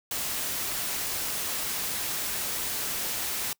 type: noise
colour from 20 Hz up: white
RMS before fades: -31 dBFS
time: 0.11-3.53 s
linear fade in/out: 2 ms
effects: noise-tail reverb RT60 0.1 s tail -25 dB re dry